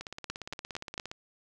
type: two click trains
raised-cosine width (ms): 0.2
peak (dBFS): -18 / -22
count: 4 / 20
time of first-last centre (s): 0.3-0.979 / 0.01-1.115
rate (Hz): 4.42 / 17.2
effects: none